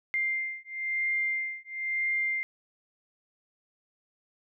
sine beating tone pair, 2100 / 2101 Hz, C7 / C7, +6 / +7 cents, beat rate 1 Hz, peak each -31 dBFS, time 0.14-2.43 s, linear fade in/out 0 ms, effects none

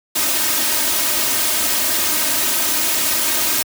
white noise with comb filter, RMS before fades -18 dBFS, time 0.15-3.63 s, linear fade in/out 10 ms, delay 3.2 ms, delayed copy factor +0.9, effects high-pass 80 Hz 12 dB/octave

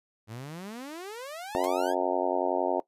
sawtooth exponential sweep, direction up, 103.83 to 1730 Hz, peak -34 dBFS, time 0.27-1.95 s, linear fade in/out 50 ms
harmonic tone, 90.9 Hz, F#2, 30 cents flat, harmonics 3 / 4 / 5 / 6 / 7 / 8 / 9 / 10, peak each -35 / -31 / -34 / -32 / -31 / -33 / -35 / -33 dBFS, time 1.55-2.8 s, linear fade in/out 0 ms
white noise with exponential decay, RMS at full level -36 dBFS, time 1.64-1.72 s, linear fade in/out 0 ms, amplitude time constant 16 ms
effects noise-tail reverb RT60 0.1 s tail -18 dB re dry + resampled to 32000 Hz

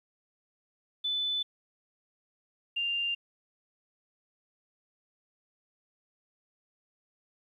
sine tone pair in turn, 3500 / 2793 Hz, A7 / F7, -10 / -1 cents, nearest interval major third, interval 391 cents, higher first, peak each -28 dBFS, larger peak neither, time 1.04-1.43 / 2.76-3.15 s, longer neither, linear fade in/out 10 ms, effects 11-bit

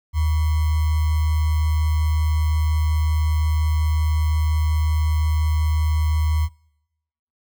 sine tone with sample-and-hold, 77.78 Hz, D#2, in tune, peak -16 dBFS, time 0.13-6.49 s, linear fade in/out 50 ms, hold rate 1050 Hz, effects noise-tail reverb RT60 0.9 s tail -26 dB re dry

